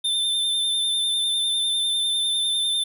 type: tone with vibrato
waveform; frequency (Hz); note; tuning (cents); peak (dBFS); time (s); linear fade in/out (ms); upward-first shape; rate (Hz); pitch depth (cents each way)
square; 3570; A7; +24; -21; 0.04-2.84; 10; sine; 10; 27
effects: none